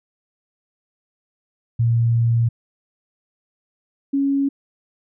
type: tone pair in turn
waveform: sine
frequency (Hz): 116.54 / 277.2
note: A#2 / C#4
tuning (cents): 0 / 0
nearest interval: octave + minor third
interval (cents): 1500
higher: second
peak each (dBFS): -14 / -16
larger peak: first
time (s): 1.79-2.49 / 4.13-4.49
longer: first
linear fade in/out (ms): 10
effects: none